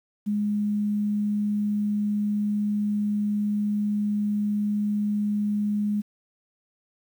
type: tone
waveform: sine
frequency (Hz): 207.7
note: G#3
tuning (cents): 0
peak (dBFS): -22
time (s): 0.26-6.02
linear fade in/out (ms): 20
effects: 9-bit